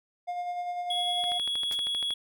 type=tone with tremolo; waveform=triangle; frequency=709 Hz; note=F5; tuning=26 cents sharp; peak=-27 dBFS; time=0.27-1.39 s; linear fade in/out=20 ms; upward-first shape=sine; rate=10 Hz; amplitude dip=40%
type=tone; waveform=triangle; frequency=3350 Hz; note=G#7; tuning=14 cents sharp; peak=-26 dBFS; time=0.9-2.14 s; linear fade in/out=5 ms
type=click train; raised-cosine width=0.3 ms; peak=-24 dBFS; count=12; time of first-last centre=1.24-2.106 s; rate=12.7 Hz
type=noise with exponential decay; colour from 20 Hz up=white; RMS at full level=-36 dBFS; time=1.72-1.8 s; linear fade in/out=1 ms; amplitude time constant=16 ms
effects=none